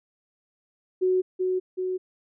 sine tone with echo, 370 Hz, F#4, in tune, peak -19 dBFS, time 1.01-1.22 s, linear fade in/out 20 ms, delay 380 ms, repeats 2, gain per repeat -3 dB, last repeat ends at 1.98 s, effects none

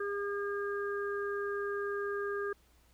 harmonic tone, 404.6 Hz, G#4, 45 cents flat, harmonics 1 / 3 / 4, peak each -34 / -41 / -40 dBFS, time 0-2.53 s, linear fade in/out 5 ms, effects added 60 Hz sine -65 dBFS peak until 2.93 s + pink hiss -68 dBFS RMS until 2.93 s

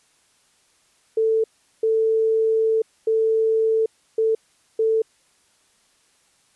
sine tone bursts at uneven times, 444 Hz, A4, 16 cents sharp, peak -16 dBFS, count 5, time 1.17-1.44 / 1.83-2.82 / 3.07-3.86 / 4.18-4.35 / 4.79-5.02 s, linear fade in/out 5 ms, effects white hiss -61 dBFS RMS until 6.55 s + resampled to 24000 Hz

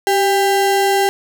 square ring-modulated tone, 595 Hz, D5, 22 cents sharp, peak -10 dBFS, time 0.07-1.09 s, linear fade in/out 0 ms, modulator 206 Hz, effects none

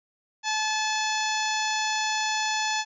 harmonic tone, 864 Hz, A5, 32 cents flat, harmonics 1 / 2 / 3 / 4 / 5 / 6 / 7 / 8, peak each -28 / -31 / -33 / -34 / -35 / -36 / -36 / -37 dBFS, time 0.43-2.85 s, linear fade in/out 50 ms, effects none

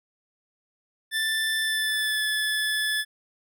25% pulse tone with pitch glide, 1767 to 1726.6 Hz, A6 to A6, +7 to -33 cents, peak -20 dBFS, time 1.11-3.05 s, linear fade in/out 50 ms, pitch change -40 cents, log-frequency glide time 1.61-2.23 s, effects none

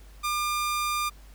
sawtooth tone, 1200 Hz, D6, 37 cents sharp, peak -22 dBFS, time 0.23-1.1 s, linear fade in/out 20 ms, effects added 50 Hz sine -46 dBFS peak until 1.34 s + pink hiss -57 dBFS RMS until 1.34 s

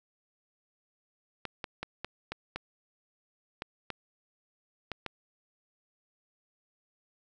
clicks, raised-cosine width 0.3 ms, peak -19 dBFS, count 10, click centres 1.453 / 1.642 / 1.83 / 2.046 / 2.32 / 2.56 / 3.621 / 3.903 / 4.917 / 5.063 s, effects none

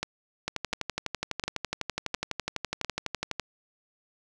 two click trains, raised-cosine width 0.2 ms, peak -12 / -12 dBFS, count 5 / 36, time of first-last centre 0.03-2.847 / 0.48-3.397 s, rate 1.42 / 12 Hz, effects none

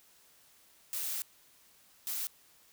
blue noise bursts at uneven times, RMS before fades -36 dBFS, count 2, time 0.93-1.22 / 2.07-2.27 s, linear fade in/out 0 ms, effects white hiss -63 dBFS RMS until 2.72 s

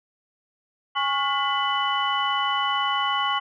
sine tone cluster, 823 / 1105 / 1421 / 2003 / 2984 Hz, G#5 / C#6 / F6 / B6 / F#7, -16 / -6 / +30 / +24 / +14 cents, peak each -28 / -24 / -31 / -31 / -27 dBFS, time 0.95-3.4 s, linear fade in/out 20 ms, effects tanh soft clip ceiling -10 dBFS

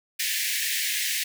pink high-pass noise, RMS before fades -27 dBFS, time 0.19-1.24 s, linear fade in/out 10 ms, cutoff 1700 Hz, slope 96 dB/octave, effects none

